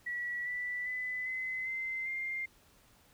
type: tone with pitch steps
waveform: sine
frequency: 1938 / 1970.7 / 2004 / 2038 / 2072 / 2107 Hz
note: B6 / B6 / B6 / C7 / C7 / C7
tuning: -33 / -4 / +25 / -46 / -17 / +12 cents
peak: -34 dBFS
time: 0.06-2.46 s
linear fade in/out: 10 ms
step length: 400 ms
effects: pink hiss -64 dBFS RMS until 3.13 s